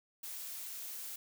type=noise with high-pass filter sweep; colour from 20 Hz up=blue; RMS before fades=-44 dBFS; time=0.23-1.16 s; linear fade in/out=5 ms; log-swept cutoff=560 to 200 Hz; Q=1.2; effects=none